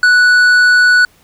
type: tone with tanh clipping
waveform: triangle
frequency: 1478 Hz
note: F#6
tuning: 2 cents flat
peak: -7 dBFS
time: 0.03-1.05 s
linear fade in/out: 2 ms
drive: 12 dB
effects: pink hiss -50 dBFS RMS until 1.23 s